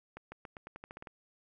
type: accelerating click train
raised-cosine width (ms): 0.5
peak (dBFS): -30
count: 11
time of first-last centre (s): 0.17-1.072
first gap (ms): 150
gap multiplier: 0.88
effects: none